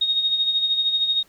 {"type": "tone with tremolo", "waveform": "sine", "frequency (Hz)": 3729, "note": "A#7", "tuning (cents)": 0, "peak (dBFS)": -16, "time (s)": [0.01, 1.23], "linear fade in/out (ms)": 5, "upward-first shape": "sine", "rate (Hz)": 13, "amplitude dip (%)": 55, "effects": ["pink hiss -57 dBFS RMS until 1.28 s"]}